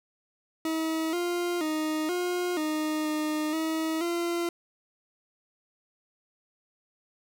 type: tone with pitch steps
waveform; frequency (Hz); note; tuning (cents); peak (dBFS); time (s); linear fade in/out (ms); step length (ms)
40% pulse; 320.6 / 350.1 / 310.6 / 356.6 / 308.4 / 306.3 / 319.5 / 343.1; E4 / F4 / D#4 / F4 / D#4 / D#4 / D#4 / F4; -48 / +4 / -3 / +36 / -15 / -27 / +46 / -31; -26; 0.65-4.49; 2; 480
effects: none